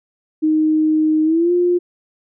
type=tone with pitch glide; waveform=sine; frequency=311.1 to 353.3 Hz; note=D#4 to F4; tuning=0 to +20 cents; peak=-12 dBFS; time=0.42-1.79 s; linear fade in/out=20 ms; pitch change=+220 cents; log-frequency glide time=1.24-1.52 s; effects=none